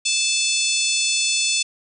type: harmonic tone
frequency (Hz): 875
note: A5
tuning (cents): -10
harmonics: 3 / 4 / 5 / 6 / 7 / 8 / 9 / 10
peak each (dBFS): -24 / -25 / -26 / -27 / -27 / -28 / -29 / -29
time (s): 0.05-1.63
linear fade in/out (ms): 10
effects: none